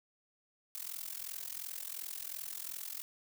blue noise with amplitude modulation, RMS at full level -39 dBFS, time 0.75-3.02 s, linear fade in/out 0 ms, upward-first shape sine, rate 42.8 Hz, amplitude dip 90%, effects none

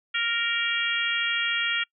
harmonic tone, 466.2 Hz, A#4, in tune, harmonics 3 / 4 / 5 / 6 / 7, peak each -30 / -30 / -30 / -30 / -30 dBFS, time 0.14-1.84 s, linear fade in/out 10 ms, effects noise-tail reverb RT60 0.1 s tail -26 dB re dry

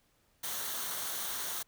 white noise with comb filter, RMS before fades -37 dBFS, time 0.43-1.63 s, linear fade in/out 10 ms, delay 0.4 ms, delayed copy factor -0.5, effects pink hiss -71 dBFS RMS until 1.67 s

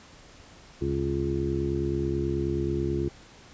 harmonic tone with a mistuned harmonic, 69.3 Hz, C#2, in tune, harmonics 1 / 2 / 3 / 4 / 5 / 6, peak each -32 / -32 / -36 / -36 / -28 / -36 dBFS, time 0.81-3.09 s, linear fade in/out 10 ms, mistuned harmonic 1, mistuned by +130 cents, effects pink hiss -51 dBFS RMS until 3.53 s + resampled to 16000 Hz

